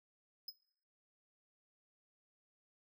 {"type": "tone with exponential decay", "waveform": "square", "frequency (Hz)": 5080, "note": "D#8", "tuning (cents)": 35, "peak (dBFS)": -40, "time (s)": [0.48, 0.56], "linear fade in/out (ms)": 5, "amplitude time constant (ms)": 16, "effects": ["noise-tail reverb RT60 0.6 s tail -19 dB re dry"]}